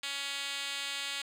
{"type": "tone with band-pass filter", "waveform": "5% pulse", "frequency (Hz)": 279.7, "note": "C#4", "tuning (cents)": 16, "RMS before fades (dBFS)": -37, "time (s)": [0.03, 1.22], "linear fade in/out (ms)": 5, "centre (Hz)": 4600, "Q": 1.3, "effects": []}